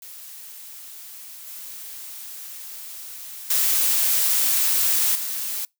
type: noise with level steps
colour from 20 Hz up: blue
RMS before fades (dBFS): -40 / -37 / -20 / -28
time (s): 0.02-5.65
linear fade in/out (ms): 2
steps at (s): 1.47 / 3.5 / 5.15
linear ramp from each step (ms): 5
effects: noise-tail reverb RT60 0.2 s tail -26 dB re dry